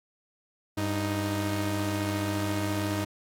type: tone pair together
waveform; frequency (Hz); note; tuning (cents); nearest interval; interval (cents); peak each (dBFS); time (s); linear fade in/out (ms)
sawtooth; 98.9 / 311.1; G2 / D#4; +16 / 0; octave + minor sixth; 1984; -26; 0.77-3.05; 10
effects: AAC 64 kbps